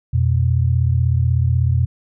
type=tone pair together; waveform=sine; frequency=86.72 / 123 Hz; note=F2 / B2; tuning=-12 / -7 cents; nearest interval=tritone; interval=605 cents; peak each=-16 dBFS; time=0.13-1.86 s; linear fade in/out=10 ms; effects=none